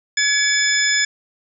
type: tone cluster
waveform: sine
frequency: 1692 / 2264 / 3478 / 5130 / 7000 Hz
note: G#6 / C#7 / A7 / E8 / A8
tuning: +32 / +36 / -21 / -48 / -10 cents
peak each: -19 / -23 / -24 / -21 / -22 dBFS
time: 0.17-1.05 s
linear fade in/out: 5 ms
effects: none